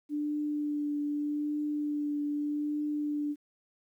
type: tone with vibrato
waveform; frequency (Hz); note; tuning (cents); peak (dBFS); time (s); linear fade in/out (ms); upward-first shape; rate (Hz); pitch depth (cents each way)
sine; 295; D4; +8; -29; 0.09-3.36; 50; triangle; 0.82; 18
effects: 11-bit